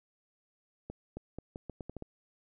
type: accelerating click train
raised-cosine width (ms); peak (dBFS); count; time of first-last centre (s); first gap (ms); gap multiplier
2; -27; 9; 0.9-2.024; 270; 0.8
effects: none